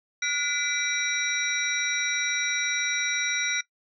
sine tone cluster, 1442 / 2014 / 2328 / 3874 / 5720 Hz, F#6 / B6 / D7 / B7 / F8, -45 / +33 / -16 / -34 / +41 cents, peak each -31 dBFS, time 0.22-3.61 s, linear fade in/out 5 ms, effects noise-tail reverb RT60 0.1 s tail -19 dB re dry

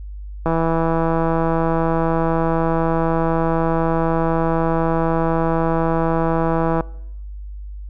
click train, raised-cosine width 1 ms, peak -6 dBFS, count 1042, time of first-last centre 0.46-6.808 s, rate 164 Hz, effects noise-tail reverb RT60 0.9 s tail -24 dB re dry + added 50 Hz sine -29 dBFS peak until 7.89 s

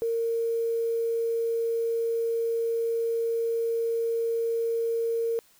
sine tone with quantisation, 460 Hz, A#4, 23 cents flat, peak -24 dBFS, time 0.02-5.39 s, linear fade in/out 0 ms, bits 8, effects white hiss -60 dBFS RMS until 5.59 s

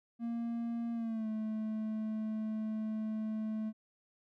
triangle tone with pitch glide, 233.1 to 217.5 Hz, A#3 to A3, 0 to -20 cents, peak -32 dBFS, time 0.19-3.73 s, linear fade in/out 50 ms, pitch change -120 cents, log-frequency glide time 0.93-1.28 s, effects none

